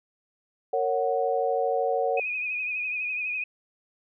sine chord, F# major, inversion first, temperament equal with one note detuned, 461.6 / 554.4 / 740 Hz, A#4 / C#5 / F#5, -17 / 0 / 0 cents, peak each -27 dBFS, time 0.73-2.2 s, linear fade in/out 5 ms
sine tone with vibrato, 2489 Hz, D#7, in tune, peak -27 dBFS, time 2.17-3.44 s, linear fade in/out 5 ms, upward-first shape triangle, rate 12 Hz, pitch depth 58 cents each way
effects none

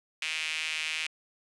sawtooth tone with high-pass filter, 157 Hz, D#3, 16 cents sharp, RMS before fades -33 dBFS, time 0.22-1.07 s, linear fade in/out 2 ms, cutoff 2500 Hz, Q 3.8, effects resampled to 22050 Hz

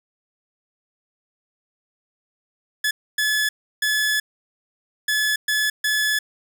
sawtooth tone bursts at uneven times, 1715 Hz, A6, 45 cents flat, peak -15 dBFS, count 6, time 2.84-2.91 / 3.18-3.49 / 3.82-4.2 / 5.08-5.36 / 5.48-5.7 / 5.84-6.19 s, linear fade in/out 5 ms, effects none

